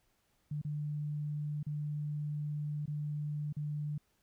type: tone with dropouts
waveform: sine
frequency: 148.6 Hz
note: D3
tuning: 21 cents sharp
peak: -34 dBFS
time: 0.51-3.98 s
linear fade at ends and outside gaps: 5 ms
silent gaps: 0.616-0.648 / 1.63-1.665 / 2.858-2.877 / 3.527-3.566 s
effects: pink hiss -75 dBFS RMS until 4.22 s